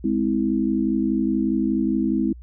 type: chord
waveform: sine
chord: Ab augmented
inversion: none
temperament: just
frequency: 207.7 / 259.6 / 324.5 Hz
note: Ab3 / C4 / E4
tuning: 0 / -13 / -27 cents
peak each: -23 dBFS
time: 0.04-2.33 s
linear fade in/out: 5 ms
effects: added 60 Hz sine -38 dBFS peak until 2.42 s